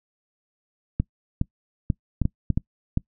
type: clicks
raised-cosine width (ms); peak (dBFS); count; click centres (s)
5; -9; 8; 1 / 1.414 / 1.902 / 2.217 / 2.254 / 2.503 / 2.575 / 2.974
effects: noise-tail reverb RT60 0.1 s tail -24 dB re dry